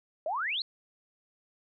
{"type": "exponential sweep", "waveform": "sine", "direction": "up", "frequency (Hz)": [587.3, 4400], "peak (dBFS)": -29, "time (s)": [0.26, 0.62], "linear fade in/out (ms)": 2, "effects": []}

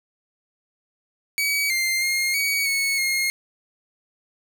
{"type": "tone with pitch steps", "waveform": "sawtooth", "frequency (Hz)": [2271, 2099, 2131, 2254, 2206, 2143], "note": ["C#7", "C7", "C7", "C#7", "C#7", "C7"], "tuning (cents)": [41, 5, 31, 28, -9, 41], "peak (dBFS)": -17, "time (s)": [1.38, 3.3], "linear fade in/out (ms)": 0, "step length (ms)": 320, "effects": []}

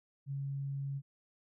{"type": "tone", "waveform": "sine", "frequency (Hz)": 138.59, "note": "C#3", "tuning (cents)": 0, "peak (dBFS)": -35, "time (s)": [0.26, 1.02], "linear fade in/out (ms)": 50, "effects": []}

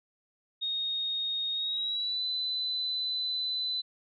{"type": "tone with pitch glide", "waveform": "sine", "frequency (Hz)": [3721, 4011], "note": ["A#7", "B7"], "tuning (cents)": [-4, 26], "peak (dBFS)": -29, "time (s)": [0.61, 3.82], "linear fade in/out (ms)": 20, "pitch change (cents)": 130, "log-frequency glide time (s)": [1.53, 2.24], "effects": []}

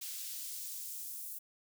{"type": "noise with high-pass filter sweep", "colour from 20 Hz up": "white", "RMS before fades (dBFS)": -43, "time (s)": [0.01, 1.39], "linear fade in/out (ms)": 10, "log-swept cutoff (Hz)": [3000, 9900], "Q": 0.74, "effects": []}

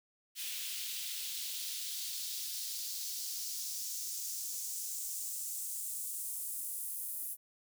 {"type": "noise with high-pass filter sweep", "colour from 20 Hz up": "white", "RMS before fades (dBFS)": -40, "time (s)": [0.35, 7.37], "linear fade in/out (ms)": 50, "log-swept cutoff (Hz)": [2800, 11000], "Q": 1.8, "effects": []}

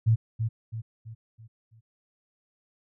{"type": "tone with echo", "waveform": "sine", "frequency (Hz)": 112.4, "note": "A2", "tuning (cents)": 37, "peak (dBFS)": -17, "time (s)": [0.06, 0.16], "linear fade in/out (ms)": 20, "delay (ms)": 330, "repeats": 5, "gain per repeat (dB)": -7, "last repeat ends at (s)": 1.81, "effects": []}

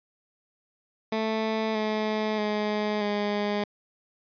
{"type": "tone with pitch steps", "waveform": "15% pulse", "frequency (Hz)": [220, 215.3, 210.8, 206.3], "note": ["A3", "A3", "G#3", "G#3"], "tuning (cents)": [0, -37, 26, -11], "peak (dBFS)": -19, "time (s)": [1.12, 3.64], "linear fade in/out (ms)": 5, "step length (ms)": 630, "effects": ["resampled to 11025 Hz"]}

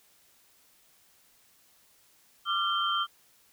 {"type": "tone cluster", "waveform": "sine", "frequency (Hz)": [1185, 1374, 3138], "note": ["D6", "F6", "G7"], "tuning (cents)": [15, -29, 1], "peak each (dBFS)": -30, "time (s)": [2.45, 3.07], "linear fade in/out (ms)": 50, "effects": ["white hiss -63 dBFS RMS until 3.52 s"]}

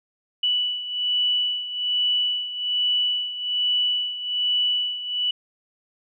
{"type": "beating tone pair", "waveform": "sine", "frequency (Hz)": [2960, 2961.2], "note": ["F#7", "F#7"], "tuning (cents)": [0, 1], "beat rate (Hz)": 1.2, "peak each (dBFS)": [-22, -27], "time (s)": [0.43, 5.31], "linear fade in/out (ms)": 5, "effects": []}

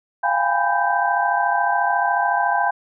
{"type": "tone cluster", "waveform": "sine", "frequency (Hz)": [696, 795, 829, 994, 1560], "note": ["F5", "G5", "G#5", "B5", "G6"], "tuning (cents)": [-6, 24, -3, 11, -9], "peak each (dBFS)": -23, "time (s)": [0.23, 2.71], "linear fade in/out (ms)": 10, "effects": []}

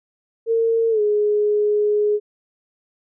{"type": "tone with pitch glide", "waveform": "sine", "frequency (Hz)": [455.8, 418], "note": ["A#4", "G#4"], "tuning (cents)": [-39, 11], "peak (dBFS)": -15, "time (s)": [0.46, 2.2], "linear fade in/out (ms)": 50, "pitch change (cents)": -150, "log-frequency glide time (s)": [0.9, 1.01], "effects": []}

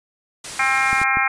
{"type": "noise", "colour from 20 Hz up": "white", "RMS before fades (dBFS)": -31, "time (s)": [0.44, 1.04], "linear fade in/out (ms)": 5}
{"type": "harmonic tone", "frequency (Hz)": 266.3, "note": "C4", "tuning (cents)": 31, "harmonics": [3, 4, 5, 6, 7, 8, 9], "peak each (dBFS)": [-24, -26, -23, -24, -26, -22, -23], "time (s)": [0.59, 1.28], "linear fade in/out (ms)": 5}
{"type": "clicks", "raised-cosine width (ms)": 3, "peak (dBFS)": -17, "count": 3, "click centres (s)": [0.93, 1.016, 1.171]}
{"effects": ["resampled to 22050 Hz"]}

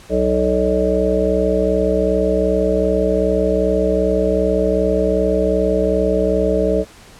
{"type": "harmonic tone with a mistuned harmonic", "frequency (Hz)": 62.6, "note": "B1", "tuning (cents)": 24, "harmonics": [1, 3, 5, 7, 9, 10], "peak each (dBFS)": [-23, -22, -23, -18, -20, -21], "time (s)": [0.09, 6.85], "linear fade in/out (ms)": 50, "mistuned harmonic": 1, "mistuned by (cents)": 18, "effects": ["pink hiss -43 dBFS RMS until 7.19 s", "low-pass 10000 Hz 12 dB/octave"]}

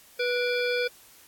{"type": "harmonic tone with a mistuned harmonic", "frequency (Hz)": 490, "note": "B4", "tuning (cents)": -14, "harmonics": [1, 3, 5, 7, 9, 10], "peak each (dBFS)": [-26, -32, -31, -37, -39, -39], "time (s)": [0.19, 0.88], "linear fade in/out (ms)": 10, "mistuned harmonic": 5, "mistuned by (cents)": -70, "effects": ["white hiss -54 dBFS RMS until 1.27 s", "AAC 64 kbps"]}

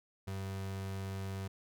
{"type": "tone", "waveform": "35% pulse", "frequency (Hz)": 96.6, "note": "G2", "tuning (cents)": -25, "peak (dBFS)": -36, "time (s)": [0.27, 1.48], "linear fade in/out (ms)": 10, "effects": []}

